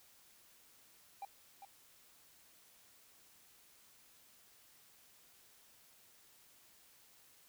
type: tone with echo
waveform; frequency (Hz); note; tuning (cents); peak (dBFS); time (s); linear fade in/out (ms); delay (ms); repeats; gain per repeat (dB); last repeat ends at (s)
triangle; 795; G5; +24; -40; 1.22-1.25; 2; 400; 1; -8; 1.65
effects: white hiss -65 dBFS RMS until 7.48 s